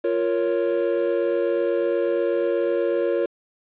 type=chord; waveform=triangle; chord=Bb minor; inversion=second; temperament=equal; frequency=349.2 / 466.2 / 554.4 Hz; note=F4 / Bb4 / Db5; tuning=0 / 0 / 0 cents; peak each=-22 dBFS; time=0.04-3.26 s; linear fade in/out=5 ms; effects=resampled to 8000 Hz + 8-bit